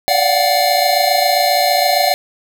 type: tone cluster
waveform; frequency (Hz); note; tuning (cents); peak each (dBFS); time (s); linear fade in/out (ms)
square; 583 / 701 / 729 / 756 / 4178; D5 / F5 / F#5 / F#5 / C8; -13 / +6 / -26 / +37 / -3; -19; 0.08-2.14; 0
effects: none